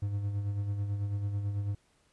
triangle tone with tremolo, 101.3 Hz, G#2, 43 cents flat, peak -26 dBFS, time 0.02-1.75 s, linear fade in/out 5 ms, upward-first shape sine, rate 9.1 Hz, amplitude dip 45%, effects pink hiss -69 dBFS RMS until 2.12 s + resampled to 24000 Hz

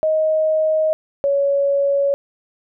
sine tone pair in turn, 627 / 560.1 Hz, D#5 / C#5, +13 / +18 cents, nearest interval major second, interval 195 cents, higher first, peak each -14 dBFS, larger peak neither, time 0.03-0.93 / 1.24-2.14 s, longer neither, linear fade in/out 0 ms, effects none

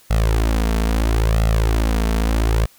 sawtooth tone with flanger, 55 Hz, A1, in tune, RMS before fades -17 dBFS, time 0.1-2.66 s, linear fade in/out 10 ms, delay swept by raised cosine 1.5 to 4.5 ms, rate 0.75 Hz, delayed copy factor +0.8, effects white hiss -51 dBFS RMS until 2.78 s

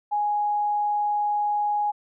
sine tone, 830.6 Hz, G#5, in tune, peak -21 dBFS, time 0.11-1.92 s, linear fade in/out 20 ms, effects none

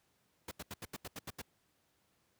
pink noise bursts, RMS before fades -43 dBFS, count 9, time 0.48-1.417 s, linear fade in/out 5 ms, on 33 ms, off 80 ms, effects pink hiss -75 dBFS RMS until 2.39 s + high-pass 80 Hz 12 dB/octave

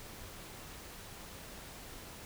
silence, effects pink hiss -49 dBFS RMS until 2.25 s

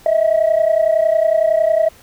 sine tone pair together, 628.4 / 659.3 Hz, D#5 / E5, +17 / 0 cents, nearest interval minor second, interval 83 cents, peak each -13 dBFS, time 0.06-1.89 s, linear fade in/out 2 ms, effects tanh soft clip ceiling -7 dBFS + pink hiss -46 dBFS RMS until 2.02 s

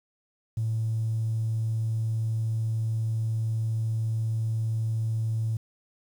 triangle tone, 111.6 Hz, A2, 25 cents sharp, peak -21 dBFS, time 0.57-5.57 s, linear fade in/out 5 ms, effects tanh soft clip ceiling -22 dBFS + 9-bit

